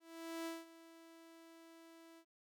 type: tone with ADSR envelope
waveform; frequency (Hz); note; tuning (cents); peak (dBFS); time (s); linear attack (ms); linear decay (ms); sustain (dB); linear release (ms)
sawtooth; 329.6; E4; 0; -37; 0-2.25; 460; 190; -17; 69
effects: none